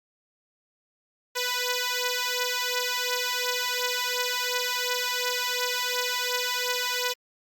5% pulse beating tone pair, 493.9 / 496.7 Hz, B4 / B4, 0 / +10 cents, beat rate 2.8 Hz, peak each -17 dBFS, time 1.35-7.14 s, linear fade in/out 20 ms, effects Opus 48 kbps

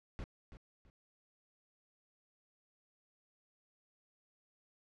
brown noise with echo, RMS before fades -42 dBFS, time 0.19-0.24 s, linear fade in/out 0 ms, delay 330 ms, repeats 2, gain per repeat -11 dB, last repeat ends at 0.9 s, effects low-pass 5000 Hz 12 dB/octave

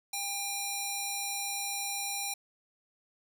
square tone with band-pass filter, 802 Hz, G5, 39 cents sharp, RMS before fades -35 dBFS, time 0.13-2.34 s, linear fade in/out 5 ms, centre 9800 Hz, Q 0.7, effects none

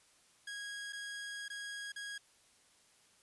sawtooth tone with dropouts, 1646 Hz, G#6, 16 cents flat, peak -38 dBFS, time 0.47-2.18 s, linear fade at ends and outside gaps 5 ms, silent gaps 0.925-0.93 / 1.482-1.5 / 1.921-1.96 s, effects white hiss -67 dBFS RMS until 3.22 s + resampled to 24000 Hz

